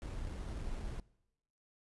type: noise with sample-and-hold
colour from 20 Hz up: brown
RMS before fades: -41 dBFS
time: 0.02-1 s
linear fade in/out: 0 ms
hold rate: 4900 Hz
effects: noise-tail reverb RT60 0.9 s tail -23 dB re dry + resampled to 24000 Hz